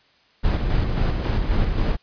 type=noise with tremolo; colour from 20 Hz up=brown; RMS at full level=-19 dBFS; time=0.43-1.97 s; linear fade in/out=20 ms; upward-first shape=square; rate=3.7 Hz; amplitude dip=35%; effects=white hiss -58 dBFS RMS until 2.02 s + resampled to 11025 Hz